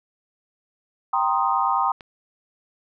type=chord; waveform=sine; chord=C minor seventh; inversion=second; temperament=equal with one note detuned; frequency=784 / 937.2 / 1046.5 / 1244.5 Hz; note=G5 / Bb5 / C6 / Eb6; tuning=0 / +9 / 0 / 0 cents; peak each=-24 dBFS; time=1.13-1.92 s; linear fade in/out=5 ms
type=click; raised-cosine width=0.3 ms; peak=-24 dBFS; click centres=2.008 s
effects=none